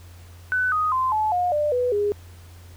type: tone with pitch steps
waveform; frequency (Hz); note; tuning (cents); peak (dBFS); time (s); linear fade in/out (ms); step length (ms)
sine; 1500 / 1246.9 / 1036.4 / 861.5 / 716.1 / 595.3 / 494.8 / 411.3; F#6 / D#6 / C6 / A5 / F5 / D5 / B4 / G#4; +23 / +3 / -17 / -37 / +43 / +23 / +3 / -17; -19; 0.52-2.12; 0; 200
effects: added 87 Hz sine -42 dBFS peak until 2.76 s + pink hiss -52 dBFS RMS until 2.76 s